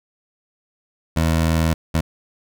20% pulse tone bursts at uneven times, 81.2 Hz, E2, 26 cents flat, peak -11 dBFS, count 2, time 1.16-1.74 / 1.94-2.01 s, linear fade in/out 10 ms, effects none

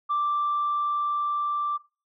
sine tone with level ramp, 1174.7 Hz, D6, in tune, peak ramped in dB -21 to -24 dBFS, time 0.09-1.78 s, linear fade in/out 20 ms, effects noise-tail reverb RT60 0.3 s tail -19 dB re dry + tanh soft clip ceiling -19 dBFS

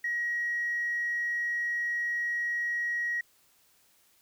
sine tone, 1900 Hz, A#6, 33 cents sharp, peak -27 dBFS, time 0.04-3.21 s, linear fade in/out 5 ms, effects tanh soft clip ceiling -23 dBFS + white hiss -65 dBFS RMS until 4.21 s

